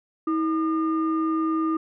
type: tone pair together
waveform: sine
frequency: 321 / 1212 Hz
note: E4 / D#6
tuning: -46 / -46 cents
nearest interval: octave + major seventh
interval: 2300 cents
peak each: -21 / -27 dBFS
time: 0.27-1.77 s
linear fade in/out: 5 ms
effects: tanh soft clip ceiling -15 dBFS